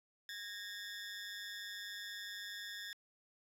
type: ring-modulated tone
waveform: 20% pulse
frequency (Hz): 1748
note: A6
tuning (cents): -12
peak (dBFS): -36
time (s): 0.29-2.93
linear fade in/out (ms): 0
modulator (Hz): 99.1
effects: low-pass 12000 Hz 12 dB/octave + 12-bit